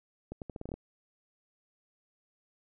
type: accelerating click train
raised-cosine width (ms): 2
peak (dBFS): -26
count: 9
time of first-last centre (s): 0.32-0.74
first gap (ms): 98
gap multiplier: 0.81
effects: none